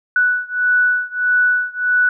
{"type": "beating tone pair", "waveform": "sine", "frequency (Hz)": [1480, 1481.6], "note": ["F#6", "F#6"], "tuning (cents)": [0, 2], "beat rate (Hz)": 1.6, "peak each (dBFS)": [-16, -17], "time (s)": [0.16, 2.09], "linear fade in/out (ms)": 2, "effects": []}